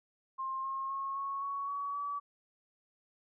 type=tone with pitch steps; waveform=sine; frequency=1061 / 1074.6 / 1088.3 / 1102.2 / 1116.3 / 1130.6 / 1145.1 Hz; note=C6 / C6 / C#6 / C#6 / C#6 / C#6 / D6; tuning=+24 / +46 / -32 / -10 / +12 / +34 / -44 cents; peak=-34 dBFS; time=0.38-2.2 s; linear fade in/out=20 ms; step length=260 ms; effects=none